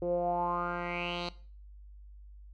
10% pulse tone with low-pass filter sweep, 174.61 Hz, F3, in tune, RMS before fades -33 dBFS, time 0.02-1.29 s, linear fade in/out 2 ms, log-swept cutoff 440 to 4100 Hz, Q 5.8, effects noise-tail reverb RT60 0.4 s tail -18 dB re dry + added 50 Hz sine -48 dBFS peak until 2.53 s

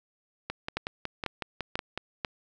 two click trains, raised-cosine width 0.3 ms, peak -13 / -16 dBFS, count 4 / 9, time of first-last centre 0.77-2.248 / 0.5-1.976 s, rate 2.03 / 5.42 Hz, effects none

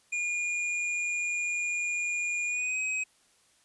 square tone with pitch glide, 2428 to 2530 Hz, D#7 to D#7, -43 to +28 cents, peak -29 dBFS, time 0.12-3.04 s, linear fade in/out 10 ms, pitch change +71 cents, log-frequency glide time 2.46-2.79 s, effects white hiss -65 dBFS RMS until 3.64 s + resampled to 24000 Hz

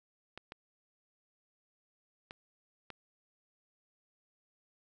clicks, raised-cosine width 0.3 ms, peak -28 dBFS, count 4, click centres 0.376 / 0.521 / 2.309 / 2.903 s, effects none

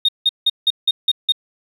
sine tone bursts, 3697 Hz, A#7, 15 cents flat, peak -10 dBFS, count 7, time 0.05-1.322 s, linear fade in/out 5 ms, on 36 ms, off 170 ms, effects tanh soft clip ceiling -8 dBFS + 8-bit

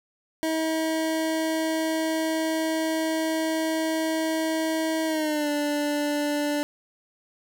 25% pulse tone with pitch glide, 319.7 to 293.2 Hz, D#4 to D4, +47 to -3 cents, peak -20 dBFS, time 0.43-6.63 s, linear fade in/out 0 ms, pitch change -150 cents, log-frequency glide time 5.06-5.49 s, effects none

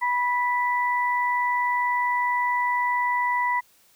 sine tone pair together, 979.8 / 1975.5 Hz, B5 / B6, -14 / 0 cents, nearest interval octave, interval 1214 cents, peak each -22 / -26 dBFS, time 0.01-3.61 s, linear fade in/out 20 ms, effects white hiss -59 dBFS RMS until 3.95 s

